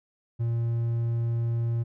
triangle tone, 116.6 Hz, A#2, 1 cent sharp, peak -22 dBFS, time 0.39-1.84 s, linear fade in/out 20 ms, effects none

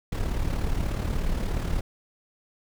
brown noise with amplitude modulation, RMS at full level -24 dBFS, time 0.12-1.81 s, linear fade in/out 5 ms, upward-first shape sine, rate 36.7 Hz, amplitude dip 55%, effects none

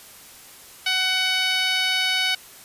10% pulse tone with band-pass filter, 748 Hz, F#5, 19 cents sharp, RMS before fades -22 dBFS, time 0.86-2.35 s, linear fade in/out 5 ms, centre 3200 Hz, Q 0.83, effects white hiss -45 dBFS RMS until 2.64 s + resampled to 32000 Hz

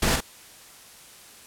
pink noise with echo, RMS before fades -22 dBFS, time 0.02-0.16 s, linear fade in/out 5 ms, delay 46 ms, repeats 1, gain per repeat -5 dB, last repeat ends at 0.206 s, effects white hiss -48 dBFS RMS until 1.46 s + low-pass 12000 Hz 12 dB/octave

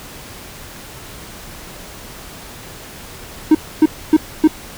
triangle tone bursts, 311.6 Hz, D#4, 3 cents sharp, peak -3 dBFS, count 4, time 3.51-4.476 s, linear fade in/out 5 ms, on 39 ms, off 270 ms, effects pink hiss -35 dBFS RMS until 4.77 s

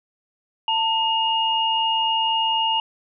sine tone pair together, 898 / 2851 Hz, A5 / F7, +35 / +35 cents, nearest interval octave + minor sixth, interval 2000 cents, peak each -21 dBFS, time 0.68-2.8 s, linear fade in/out 2 ms, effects none

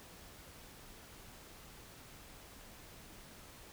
silence, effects pink hiss -55 dBFS RMS until 3.72 s

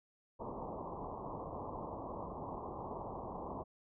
white low-pass noise, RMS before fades -44 dBFS, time 0.39-3.64 s, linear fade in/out 20 ms, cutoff 1100 Hz, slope 96 dB/octave, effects none

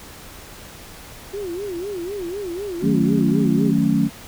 sine tone with vibrato, 374.4 Hz, F#4, 20 cents sharp, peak -25 dBFS, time 1.33-3.72 s, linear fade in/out 10 ms, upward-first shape sine, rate 4 Hz, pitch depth 180 cents each way
sine chord, D# half-diminished seventh, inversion none, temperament equal, 155.56 / 185 / 220 / 277.2 Hz, D#3 / F#3 / A3 / C#4, 0 / 0 / 0 / 0 cents, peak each -22 / -21 / -19 / -20 dBFS, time 2.81-4.1 s, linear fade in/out 50 ms
effects pink hiss -40 dBFS RMS until 4.27 s

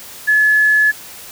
sine tone, 1712 Hz, A6, 48 cents flat, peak -9 dBFS, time 0.27-0.92 s, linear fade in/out 20 ms, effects white hiss -35 dBFS RMS until 1.31 s

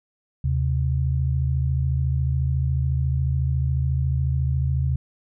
sine tone pair together, 77.7 / 131.74 Hz, D#2 / C3, -2 / +12 cents, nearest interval major sixth, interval 914 cents, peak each -22 dBFS, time 0.44-4.96 s, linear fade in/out 5 ms, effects none

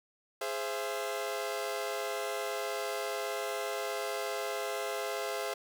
sawtooth chord, Ab augmented, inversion none, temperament equal with one note detuned, 415.3 / 523.3 / 672.7 Hz, Ab4 / C5 / E5, 0 / 0 / +35 cents, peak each -34 dBFS, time 0.41-5.54 s, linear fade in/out 5 ms, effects none

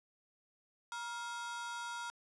45% pulse ring-modulated tone, 1174.7 Hz, D6, in tune, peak -37 dBFS, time 0.92-2.1 s, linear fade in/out 0 ms, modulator 224 Hz, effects resampled to 24000 Hz + 12-bit

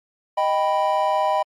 triangle chord, Eb augmented, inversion none, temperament equal, 622.3 / 784 / 987.8 Hz, Eb5 / G5 / B5, 0 / 0 / 0 cents, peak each -20 dBFS, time 0.37-1.43 s, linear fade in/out 10 ms, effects MP3 64 kbps

